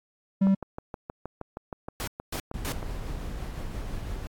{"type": "tone", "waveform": "triangle", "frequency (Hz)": 194.1, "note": "G3", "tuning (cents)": -17, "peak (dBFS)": -16, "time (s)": [0.41, 0.55], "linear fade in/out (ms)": 10}
{"type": "click train", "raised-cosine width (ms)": 1, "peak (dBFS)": -21, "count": 16, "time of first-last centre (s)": [0.47, 2.828], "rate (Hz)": 6.36}
{"type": "noise bursts", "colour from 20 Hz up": "pink", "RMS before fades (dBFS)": -33, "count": 3, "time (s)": [2, 2.722], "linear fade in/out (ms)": 0, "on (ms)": 74, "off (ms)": 250}
{"type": "noise with tremolo", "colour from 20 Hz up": "brown", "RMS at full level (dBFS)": -33, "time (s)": [2.54, 4.27], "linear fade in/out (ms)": 0, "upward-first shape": "sine", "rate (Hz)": 5.9, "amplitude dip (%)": 25}
{"effects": ["AAC 64 kbps"]}